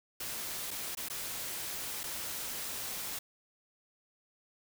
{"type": "noise with dropouts", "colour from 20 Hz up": "white", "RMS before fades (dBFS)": -39, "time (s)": [0.2, 3.19], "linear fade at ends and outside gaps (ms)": 5, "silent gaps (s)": [[0.708, 0.711], [0.951, 0.971], [1.086, 1.099], [2.034, 2.038]], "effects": []}